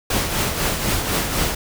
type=noise with tremolo; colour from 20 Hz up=pink; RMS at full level=-19 dBFS; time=0.1-1.55 s; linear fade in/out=5 ms; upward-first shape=triangle; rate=4 Hz; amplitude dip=55%; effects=none